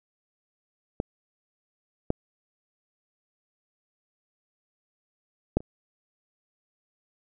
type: clicks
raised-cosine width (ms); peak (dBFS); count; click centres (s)
2; -13 / -10 / -8 / -29; 4; 1.001 / 2.104 / 5.57 / 5.605
effects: none